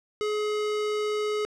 square tone, 422.5 Hz, G#4, 30 cents sharp, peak -26 dBFS, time 0.21-1.45 s, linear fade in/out 0 ms, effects low-pass 6000 Hz 12 dB/octave

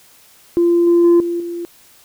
sine tone with level steps, 343.8 Hz, F4, 27 cents flat, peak -9 / -7 / -5 / -17 / -22 dBFS, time 0.57-1.65 s, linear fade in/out 0 ms, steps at 0.87 / 1.04 / 1.2 / 1.4 s, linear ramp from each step 2 ms, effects tanh soft clip ceiling -6 dBFS + white hiss -48 dBFS RMS until 2.04 s

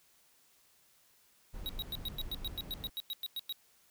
brown noise, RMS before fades -44 dBFS, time 1.53-2.9 s, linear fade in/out 20 ms
square tone bursts, 3826 Hz, A#7, 44 cents sharp, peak -36 dBFS, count 15, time 1.66-3.525 s, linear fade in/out 0 ms, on 31 ms, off 100 ms
effects white hiss -67 dBFS RMS until 3.9 s

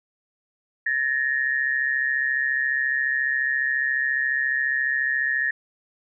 sine tone pair together, 1721 / 1855.4 Hz, A6 / A#6, -39 / -9 cents, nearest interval minor second, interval 130 cents, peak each -24 / -23 dBFS, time 0.86-5.51 s, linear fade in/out 5 ms, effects none

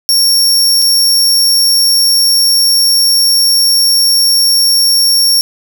sawtooth tone with dropouts, 5510 Hz, F8, 24 cents flat, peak -4 dBFS, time 0.09-5.41 s, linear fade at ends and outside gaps 0 ms, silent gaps 0.819-0.822 s, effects none

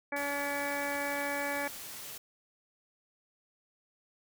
harmonic tone, 284.7 Hz, C#4, 46 cents sharp, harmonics 1 / 2 / 3 / 4 / 5 / 6 / 7 / 8, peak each -41 / -37 / -39 / -45 / -45 / -38 / -44 / -40 dBFS, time 0.12-1.68 s, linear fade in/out 5 ms
white noise, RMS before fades -44 dBFS, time 0.16-2.18 s, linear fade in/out 5 ms
effects none

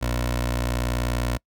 15% pulse tone with notch filter, 60.5 Hz, B1, 35 cents flat, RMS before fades -25 dBFS, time 0.01-1.38 s, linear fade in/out 20 ms, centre 170 Hz, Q 1.3, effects noise-tail reverb RT60 0.1 s tail -26 dB re dry

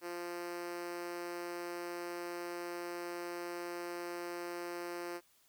5% pulse tone with high-pass filter, 174.1 Hz, F3, 5 cents flat, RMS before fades -42 dBFS, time 0.01-5.21 s, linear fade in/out 50 ms, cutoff 370 Hz, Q 4.2, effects white hiss -69 dBFS RMS until 5.48 s

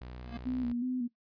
sawtooth tone, 61.74 Hz, B1, in tune, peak -39 dBFS, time 0.01-0.73 s, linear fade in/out 5 ms
square tone with exponential growth, 233.9 Hz, A#3, 6 cents sharp, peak -36 dBFS, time 0.16-0.37 s, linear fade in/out 2 ms, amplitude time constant 45 ms
sine tone with vibrato, 246.9 Hz, B3, in tune, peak -30 dBFS, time 0.45-1.08 s, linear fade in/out 20 ms, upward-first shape square, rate 2.7 Hz, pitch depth 47 cents each way
effects noise-tail reverb RT60 0.1 s tail -17 dB re dry + resampled to 11025 Hz

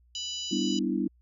harmonic tone, 987.8 Hz, B5, in tune, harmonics 3 / 4 / 5 / 6 / 7, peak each -35 / -41 / -40 / -44 / -41 dBFS, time 0.15-0.79 s, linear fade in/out 2 ms
sine chord, E minor seventh, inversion first, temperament equal, 196 / 246.9 / 293.7 / 329.6 Hz, G3 / B3 / D4 / E4, 0 / 0 / 0 / 0 cents, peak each -31 dBFS, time 0.51-1.08 s, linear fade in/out 10 ms
effects added 60 Hz sine -59 dBFS peak until 1.21 s

